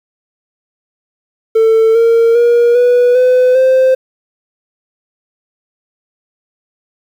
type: tone with pitch steps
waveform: triangle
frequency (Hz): 446.6 / 460.5 / 474.8 / 489.6 / 504.8 / 520.5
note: A4 / A#4 / A#4 / B4 / B4 / C5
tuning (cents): +26 / -21 / +32 / -15 / +38 / -9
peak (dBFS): -3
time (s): 1.55-3.95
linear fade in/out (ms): 10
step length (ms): 400
effects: tanh soft clip ceiling 0 dBFS + 7-bit